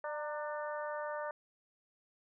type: harmonic tone with a mistuned harmonic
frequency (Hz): 297.9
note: D4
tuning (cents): +25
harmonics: 2 / 3 / 4 / 5 / 6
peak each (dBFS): -39 / -43 / -45 / -47 / -49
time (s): 0.04-1.31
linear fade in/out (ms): 2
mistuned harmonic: 3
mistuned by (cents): +49
effects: none